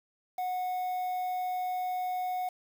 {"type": "tone with quantisation", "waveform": "triangle", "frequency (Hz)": 733, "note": "F#5", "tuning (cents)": -16, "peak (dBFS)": -28, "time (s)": [0.38, 2.49], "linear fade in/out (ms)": 5, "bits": 8, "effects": []}